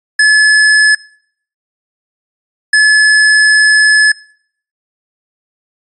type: tone bursts at uneven times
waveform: square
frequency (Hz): 1716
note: A6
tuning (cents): -44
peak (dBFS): -5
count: 2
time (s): 0.19-0.95 / 2.73-4.12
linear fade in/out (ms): 5
effects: noise-tail reverb RT60 0.6 s tail -22 dB re dry + resampled to 24000 Hz